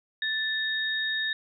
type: tone pair together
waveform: sine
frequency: 1760 / 3729 Hz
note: A6 / A#7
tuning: 0 / 0 cents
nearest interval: octave + minor second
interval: 1300 cents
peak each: -28 / -30 dBFS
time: 0.22-1.33 s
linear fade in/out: 2 ms
effects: none